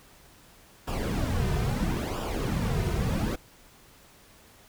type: noise with flanger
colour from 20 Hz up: brown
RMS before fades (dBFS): -28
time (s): 0.87-3.36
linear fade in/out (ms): 10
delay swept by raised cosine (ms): 0.47 to 3.67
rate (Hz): 0.75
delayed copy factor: -0.65
effects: pink hiss -55 dBFS RMS until 4.68 s